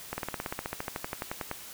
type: slowing click train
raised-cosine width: 0.5 ms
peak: -17 dBFS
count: 20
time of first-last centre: 0.13-1.514 s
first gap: 50 ms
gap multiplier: 1.04
effects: white hiss -45 dBFS RMS until 1.73 s